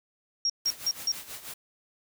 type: tone bursts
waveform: sine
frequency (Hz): 5588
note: F8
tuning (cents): 0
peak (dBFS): -23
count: 4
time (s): 0.45-1.118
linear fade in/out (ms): 2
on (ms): 47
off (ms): 160
type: noise with tremolo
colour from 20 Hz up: white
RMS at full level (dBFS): -39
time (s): 0.65-1.54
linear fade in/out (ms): 5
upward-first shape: sine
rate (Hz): 6.2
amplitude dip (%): 70
effects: none